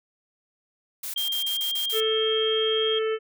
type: noise bursts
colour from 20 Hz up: blue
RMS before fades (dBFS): -33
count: 7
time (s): 1.03-2.004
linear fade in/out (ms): 5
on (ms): 110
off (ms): 34
type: tone with pitch glide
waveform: sine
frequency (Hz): 3200 to 3224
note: G7 to G7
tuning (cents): +35 to +48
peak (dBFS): -25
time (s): 1.16-2.99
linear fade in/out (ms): 5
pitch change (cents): +13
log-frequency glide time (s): 1.37-2.83
type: harmonic tone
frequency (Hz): 440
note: A4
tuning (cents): 0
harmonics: 1 / 3 / 4 / 5 / 6 / 7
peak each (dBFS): -23 / -35 / -40 / -40 / -43 / -40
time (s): 1.92-3.19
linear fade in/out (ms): 50
effects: none